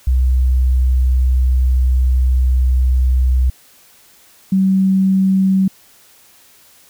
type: tone pair in turn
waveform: sine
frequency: 63.6 / 190.93 Hz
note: C2 / G3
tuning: -48 / -45 cents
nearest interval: octave + perfect fifth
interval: 1903 cents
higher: second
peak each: -10 dBFS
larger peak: neither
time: 0.07-3.5 / 4.52-5.68 s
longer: first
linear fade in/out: 5 ms
effects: white hiss -48 dBFS RMS until 6.89 s